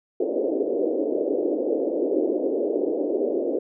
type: band-pass noise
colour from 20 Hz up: pink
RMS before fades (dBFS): -24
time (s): 0.2-3.59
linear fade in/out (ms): 5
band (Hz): 290 to 570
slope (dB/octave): 48
effects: none